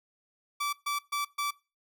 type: tone bursts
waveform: sawtooth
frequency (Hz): 1157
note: D6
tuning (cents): -26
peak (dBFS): -25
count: 4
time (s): 0.6-1.51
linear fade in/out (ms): 10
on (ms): 130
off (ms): 130
effects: noise-tail reverb RT60 0.3 s tail -22 dB re dry